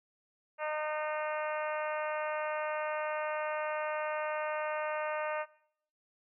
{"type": "harmonic tone", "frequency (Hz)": 305.6, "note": "D#4", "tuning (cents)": -31, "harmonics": [2, 3, 4, 5, 6, 7, 8, 9], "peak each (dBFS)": [-35, -39, -41, -43, -45, -46, -47, -48], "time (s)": [0.58, 5.46], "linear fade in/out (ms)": 50, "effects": ["noise-tail reverb RT60 0.6 s tail -18 dB re dry"]}